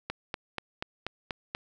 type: click train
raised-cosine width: 0.3 ms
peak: -16 dBFS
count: 7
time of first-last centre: 0.1-1.549 s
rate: 4.14 Hz
effects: none